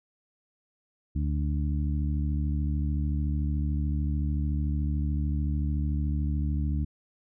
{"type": "harmonic tone", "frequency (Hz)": 73.6, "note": "D2", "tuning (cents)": 4, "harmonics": [1, 2, 3, 4], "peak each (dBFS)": [-26, -32, -36, -38], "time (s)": [1.15, 6.85], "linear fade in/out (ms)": 10, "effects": []}